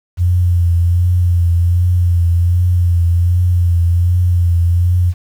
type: tone with vibrato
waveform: sine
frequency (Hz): 87.4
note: F2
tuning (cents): +2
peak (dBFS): -9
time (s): 0.17-5.14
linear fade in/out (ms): 50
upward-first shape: triangle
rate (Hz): 1.3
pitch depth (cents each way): 43
effects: 7-bit